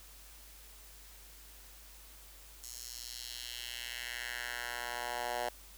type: tone with high-pass filter sweep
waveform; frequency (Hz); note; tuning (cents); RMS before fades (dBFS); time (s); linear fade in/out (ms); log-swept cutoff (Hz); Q
10% pulse; 120.9; B2; -36; -41; 2.63-5.49; 5; 6700 to 680; 1.8
effects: added 50 Hz sine -56 dBFS peak until 5.77 s + white hiss -56 dBFS RMS until 5.77 s